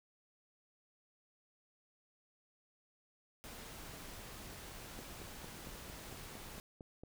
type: noise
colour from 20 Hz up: pink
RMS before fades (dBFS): -50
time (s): 3.44-6.6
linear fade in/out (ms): 0
type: click train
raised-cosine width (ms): 2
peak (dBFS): -36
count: 10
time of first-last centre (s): 4.99-7.035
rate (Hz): 4.4
effects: none